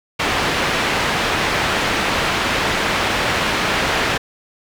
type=low-pass noise; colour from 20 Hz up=white; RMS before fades=-19 dBFS; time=0.19-4.18 s; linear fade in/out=10 ms; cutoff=2400 Hz; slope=12 dB/octave; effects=none